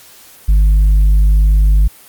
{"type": "tone with tanh clipping", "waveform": "sine", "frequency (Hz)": 50.7, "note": "G#1", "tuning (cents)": -41, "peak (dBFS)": -7, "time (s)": [0.48, 1.88], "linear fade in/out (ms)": 10, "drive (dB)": 3, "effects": ["white hiss -41 dBFS RMS until 2.08 s", "Opus 48 kbps"]}